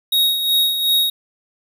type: tone with tremolo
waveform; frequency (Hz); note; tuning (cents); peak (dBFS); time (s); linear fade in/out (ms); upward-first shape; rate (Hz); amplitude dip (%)
square; 3765; A#7; +16; -13; 0.12-1.1; 5; sine; 2.7; 55
effects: none